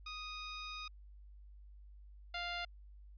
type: tone pair in turn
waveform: 10% pulse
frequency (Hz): 1244.5 / 698.5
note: D#6 / F5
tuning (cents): 0 / 0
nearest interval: minor seventh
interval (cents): 1000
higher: first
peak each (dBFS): -34 / -30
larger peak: second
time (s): 0.06-0.88 / 2.34-2.65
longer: first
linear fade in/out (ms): 5
effects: added 50 Hz sine -53 dBFS peak until 3.17 s + resampled to 11025 Hz